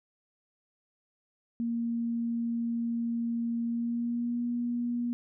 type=tone with pitch glide; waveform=sine; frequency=233.3 to 239.9 Hz; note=A#3 to A#3; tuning=+2 to +50 cents; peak=-28 dBFS; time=1.6-5.13 s; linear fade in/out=0 ms; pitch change=+48 cents; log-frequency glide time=3.64-4.44 s; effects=none